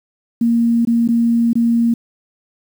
sine tone with dropouts, 233.1 Hz, A#3, in tune, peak -11 dBFS, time 0.41-1.94 s, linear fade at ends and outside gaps 5 ms, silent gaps 0.851-0.872 / 1.077-1.087 / 1.532-1.554 s, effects 7-bit

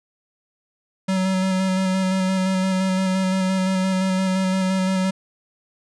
square tone with vibrato, 188.4 Hz, F#3, 32 cents sharp, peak -19 dBFS, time 1.08-5.11 s, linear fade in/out 10 ms, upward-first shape square, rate 5.8 Hz, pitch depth 16 cents each way, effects resampled to 22050 Hz

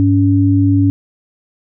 sine tone pair together, 100.7 / 282.2 Hz, G2 / C#4, +47 / +31 cents, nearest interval octave + tritone, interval 1784 cents, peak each -11 dBFS, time 0-0.9 s, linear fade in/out 0 ms, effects none

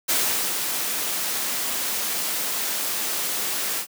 white noise with ADSR envelope, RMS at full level -21 dBFS, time 0.08-3.87 s, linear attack 17 ms, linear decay 440 ms, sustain -5 dB, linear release 82 ms, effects high-pass 200 Hz 12 dB/octave

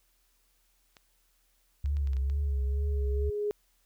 clicks, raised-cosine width 0.2 ms, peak -34 dBFS, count 7, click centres 0.968 / 1.859 / 1.969 / 2.073 / 2.133 / 2.168 / 2.299 s
sine tone with vibrato, 69.3 Hz, C#2, in tune, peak -26 dBFS, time 1.84-3.3 s, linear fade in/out 5 ms, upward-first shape triangle, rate 2.2 Hz, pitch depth 91 cents each way
sine tone with exponential growth, 415.3 Hz, G#4, in tune, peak -26 dBFS, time 1.9-3.51 s, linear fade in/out 0 ms, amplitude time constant 350 ms
effects added 40 Hz sine -70 dBFS peak until 3.85 s + white hiss -71 dBFS RMS until 3.85 s

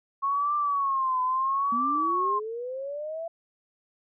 sine tone with vibrato, 1094 Hz, C#6, 23 cents flat, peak -23 dBFS, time 0.22-2.4 s, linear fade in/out 20 ms, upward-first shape triangle, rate 0.75 Hz, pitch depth 140 cents each way
sine linear sweep, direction up, 230 to 674 Hz, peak -31 dBFS, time 1.72-3.28 s, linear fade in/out 5 ms
effects none

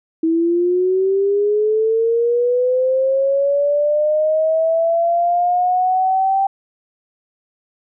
sine linear sweep, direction up, 321.9 to 784 Hz, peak -13 dBFS, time 0.23-6.47 s, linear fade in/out 5 ms, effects none

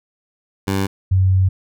15% pulse / sine tone pair in turn, 97.2 / 94.11 Hz, G2 / F#2, -14 / +30 cents, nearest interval minor second, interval 56 cents, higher first, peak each -11 dBFS, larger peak neither, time 0.67-0.87 / 1.11-1.49 s, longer second, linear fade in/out 10 ms, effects none

